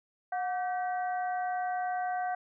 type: harmonic tone with a mistuned harmonic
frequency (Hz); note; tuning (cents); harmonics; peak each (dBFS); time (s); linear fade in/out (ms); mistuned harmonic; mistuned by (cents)
384.7; G4; -33; 2 / 3 / 4 / 5; -30 / -46 / -40 / -47; 0.32-2.35; 5; 2; -95
effects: none